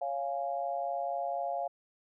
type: chord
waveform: sine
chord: Db major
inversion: none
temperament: equal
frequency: 554.4 / 698.5 / 830.6 Hz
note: Db5 / F5 / Ab5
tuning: 0 / 0 / 0 cents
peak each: -37 / -33 / -39 dBFS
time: 0.01-1.68 s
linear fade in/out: 10 ms
effects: none